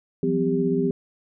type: tone cluster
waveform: sine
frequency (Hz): 171 / 187.1 / 254.4 / 397.4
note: F3 / F#3 / C4 / G4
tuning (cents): -36 / +20 / -48 / +24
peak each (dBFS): -26 / -29 / -24 / -23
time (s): 0.23-0.91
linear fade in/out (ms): 2
effects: none